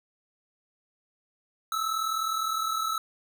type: tone pair together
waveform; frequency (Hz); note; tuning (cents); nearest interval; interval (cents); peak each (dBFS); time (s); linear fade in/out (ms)
square; 1278.7 / 1318.5; D#6 / E6; +47 / 0; minor second; 53; -33 / -29; 1.72-2.98; 2
effects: none